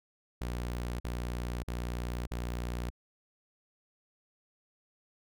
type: tone bursts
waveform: sawtooth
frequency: 60.1 Hz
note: B1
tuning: 46 cents flat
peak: -30 dBFS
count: 4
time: 0.41-2.902 s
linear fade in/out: 5 ms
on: 590 ms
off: 44 ms
effects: none